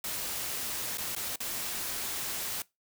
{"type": "noise with dropouts", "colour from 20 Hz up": "white", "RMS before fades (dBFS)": -35, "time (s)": [0.04, 2.62], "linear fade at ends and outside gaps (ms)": 2, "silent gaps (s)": [[0.973, 0.982], [1.151, 1.163], [1.359, 1.403]], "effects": ["noise-tail reverb RT60 0.2 s tail -21 dB re dry"]}